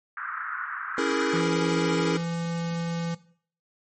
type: band-pass noise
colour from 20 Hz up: white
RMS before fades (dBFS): -33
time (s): 0.17-1.41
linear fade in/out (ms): 2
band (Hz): 1200 to 1600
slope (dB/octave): 48
type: chord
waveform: square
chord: A# half-diminished seventh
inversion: first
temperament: equal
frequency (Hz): 277.2 / 329.6 / 415.3 / 466.2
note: C#4 / E4 / G#4 / A#4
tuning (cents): 0 / 0 / 0 / 0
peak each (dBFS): -30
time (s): 0.98-2.17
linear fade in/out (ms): 2
type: tone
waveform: square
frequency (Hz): 168.4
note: E3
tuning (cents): +37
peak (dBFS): -28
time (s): 1.33-3.15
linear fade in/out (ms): 10
effects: noise-tail reverb RT60 0.5 s tail -17 dB re dry + MP3 32 kbps